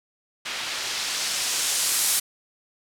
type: noise with low-pass filter sweep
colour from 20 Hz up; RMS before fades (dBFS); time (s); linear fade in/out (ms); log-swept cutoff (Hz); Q
blue; -26; 0.45-2.2; 10; 3000 to 11000; 0.84
effects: none